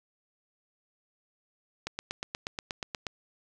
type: click train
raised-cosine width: 0.2 ms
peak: -16 dBFS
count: 11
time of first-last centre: 1.87-3.068 s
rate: 8.35 Hz
effects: none